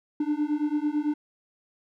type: beating tone pair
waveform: triangle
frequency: 293.7 / 302.7 Hz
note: D4 / D#4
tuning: 0 / -48 cents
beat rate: 9 Hz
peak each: -25 dBFS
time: 0.2-1.14 s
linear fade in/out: 5 ms
effects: none